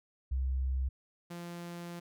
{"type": "tone pair in turn", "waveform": ["sine", "sawtooth"], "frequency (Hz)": [65.41, 172.67], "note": ["C2", "F3"], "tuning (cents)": [0, -19], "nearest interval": "octave + perfect fourth", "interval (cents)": 1681, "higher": "second", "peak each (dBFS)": [-29, -37], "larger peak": "first", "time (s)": [[0.31, 0.89], [1.3, 2]], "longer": "second", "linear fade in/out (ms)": 10, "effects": []}